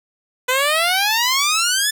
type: exponential sweep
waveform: 10% pulse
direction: up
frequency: 496.9 to 1760 Hz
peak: -7 dBFS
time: 0.48-1.91 s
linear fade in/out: 10 ms
effects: none